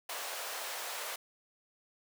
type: high-pass noise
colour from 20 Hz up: pink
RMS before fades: -40 dBFS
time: 0.09-1.16 s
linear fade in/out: 5 ms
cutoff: 550 Hz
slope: 24 dB/octave
effects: none